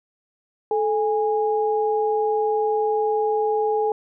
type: tone pair together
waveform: sine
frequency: 434.6 / 823 Hz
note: A4 / G#5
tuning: -21 / -16 cents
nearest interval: major seventh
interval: 1105 cents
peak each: -20 / -23 dBFS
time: 0.71-3.92 s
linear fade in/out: 2 ms
effects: none